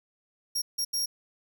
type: tone bursts at uneven times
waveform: sawtooth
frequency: 5588 Hz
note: F8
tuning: in tune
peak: -24 dBFS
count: 3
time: 0.55-0.62 / 0.78-0.85 / 0.93-1.06 s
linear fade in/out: 10 ms
effects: none